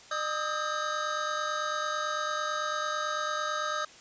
square tone cluster, 606 / 1230 / 1279 / 1597 Hz, D#5 / D#6 / D#6 / G6, -46 / -20 / +47 / +32 cents, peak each -37 / -36 / -34 / -37 dBFS, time 0.11-3.85 s, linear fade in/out 5 ms, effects white hiss -52 dBFS RMS until 4 s + resampled to 16000 Hz

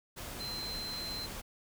sine tone in noise, 4100 Hz, C8, 36 cents flat, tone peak -38 dBFS, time 0.39-1.27 s, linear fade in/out 20 ms, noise pink, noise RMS -43 dBFS, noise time 0.16-1.42 s, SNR +2 dB, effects none

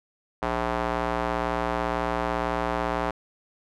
square tone with band-pass filter, 59 Hz, A#1, 22 cents sharp, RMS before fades -27 dBFS, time 0.42-3.11 s, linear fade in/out 5 ms, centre 910 Hz, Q 1.2, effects none

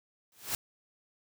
white noise with exponential growth, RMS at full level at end -29 dBFS, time 0.32-0.55 s, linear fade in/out 1 ms, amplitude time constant 49 ms, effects none

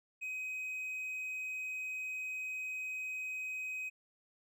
triangle tone, 2522 Hz, D#7, 23 cents sharp, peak -36 dBFS, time 0.21-3.9 s, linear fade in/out 20 ms, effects none

